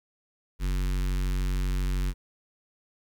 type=tone with notch filter; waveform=square; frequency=46.48 Hz; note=F#1; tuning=9 cents sharp; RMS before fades=-27 dBFS; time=0.59-2.14 s; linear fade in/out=50 ms; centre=640 Hz; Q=0.61; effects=10-bit